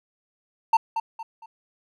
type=tone with echo; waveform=triangle; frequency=900 Hz; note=A5; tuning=39 cents sharp; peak=-12 dBFS; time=0.73-0.77 s; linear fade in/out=5 ms; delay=230 ms; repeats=3; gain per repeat=-9 dB; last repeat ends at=1.46 s; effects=none